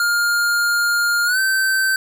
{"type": "tone with pitch glide", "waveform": "square", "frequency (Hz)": [1410, 1546.5], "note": ["F6", "G6"], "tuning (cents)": [16, -24], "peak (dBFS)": -16, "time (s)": [0, 1.96], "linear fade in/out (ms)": 2, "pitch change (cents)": 160, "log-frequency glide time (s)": [1.25, 1.39], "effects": []}